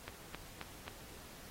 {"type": "click train", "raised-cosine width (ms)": 0.3, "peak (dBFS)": -26, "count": 4, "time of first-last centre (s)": [0.08, 0.88], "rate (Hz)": 3.75, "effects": ["pink hiss -54 dBFS RMS until 1.5 s", "AAC 48 kbps"]}